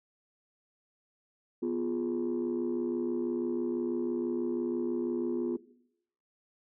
sine chord, F diminished, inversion second, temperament equal, 246.9 / 349.2 / 415.3 Hz, Cb4 / F4 / Ab4, 0 / 0 / 0 cents, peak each -32 / -30 / -36 dBFS, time 1.62-5.57 s, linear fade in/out 10 ms, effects noise-tail reverb RT60 0.7 s tail -17 dB re dry + tanh soft clip ceiling -24 dBFS

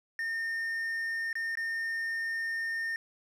triangle tone with dropouts, 1822 Hz, A#6, 40 cents flat, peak -29 dBFS, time 0.19-2.96 s, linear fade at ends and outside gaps 1 ms, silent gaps 1.329-1.354 / 1.554-1.572 s, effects none

